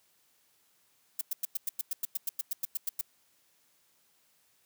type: noise bursts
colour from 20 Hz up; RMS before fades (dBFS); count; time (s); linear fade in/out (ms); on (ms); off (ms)
violet; -31; 16; 1.19-3.012; 5; 22; 98
effects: white hiss -69 dBFS RMS until 4.65 s + high-pass 80 Hz 12 dB/octave